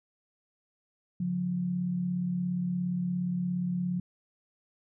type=tone pair together; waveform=sine; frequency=142.4 / 179.55 Hz; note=C#3 / F3; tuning=+47 / +48 cents; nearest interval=major third; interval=401 cents; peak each=-37 / -28 dBFS; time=1.2-4 s; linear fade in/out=5 ms; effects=none